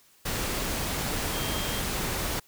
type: tone in noise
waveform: sine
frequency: 3204 Hz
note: G7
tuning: 37 cents sharp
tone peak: -38 dBFS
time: 1.33-1.8 s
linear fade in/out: 10 ms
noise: pink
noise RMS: -30 dBFS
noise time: 0.25-2.4 s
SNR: -11 dB
effects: white hiss -60 dBFS RMS until 2.47 s